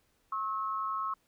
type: tone pair together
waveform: sine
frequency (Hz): 1084 / 1293.9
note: C#6 / E6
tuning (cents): -39 / -33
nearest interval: minor third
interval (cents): 306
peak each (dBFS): -33 / -35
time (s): 0.32-1.14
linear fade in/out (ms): 5
effects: pink hiss -72 dBFS RMS until 1.27 s